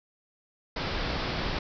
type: low-pass noise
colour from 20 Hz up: pink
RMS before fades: -31 dBFS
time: 0.76-1.59 s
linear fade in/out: 5 ms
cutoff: 5300 Hz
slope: 96 dB/octave
effects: none